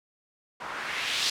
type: noise with low-pass filter sweep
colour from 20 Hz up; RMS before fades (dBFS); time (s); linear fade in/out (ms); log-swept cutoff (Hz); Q
blue; -31; 0.6-1.3; 5; 1000 to 4400; 1.6
effects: none